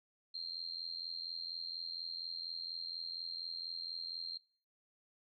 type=tone with amplitude modulation; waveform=sine; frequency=4186 Hz; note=C8; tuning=in tune; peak=-36 dBFS; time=0.34-4.38 s; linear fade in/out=10 ms; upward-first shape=sine; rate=84.2 Hz; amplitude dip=80%; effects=noise-tail reverb RT60 0.5 s tail -24 dB re dry + MP3 96 kbps